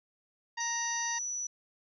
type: harmonic tone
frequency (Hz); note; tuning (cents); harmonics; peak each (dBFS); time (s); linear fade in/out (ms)
934; A#5; +3; 1 / 2 / 3 / 4 / 5 / 6 / 7; -37 / -37 / -47 / -48 / -45 / -52 / -53; 0.57-1.19; 10
type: tone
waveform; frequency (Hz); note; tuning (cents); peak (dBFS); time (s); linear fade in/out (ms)
sine; 5920; F#8; 0; -33; 0.6-1.47; 5
effects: none